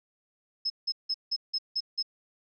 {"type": "tone bursts", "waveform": "sine", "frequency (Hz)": 5180, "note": "E8", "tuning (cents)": -31, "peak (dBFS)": -26, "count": 7, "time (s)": [0.65, 2.027], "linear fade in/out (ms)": 10, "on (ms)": 51, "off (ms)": 170, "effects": []}